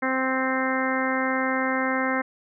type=harmonic tone; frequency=261.6 Hz; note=C4; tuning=in tune; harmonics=1 / 2 / 3 / 4 / 5 / 6 / 7 / 8; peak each=-27 / -29 / -32 / -31 / -32 / -31 / -31 / -32 dBFS; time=0.02-2.22 s; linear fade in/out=10 ms; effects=none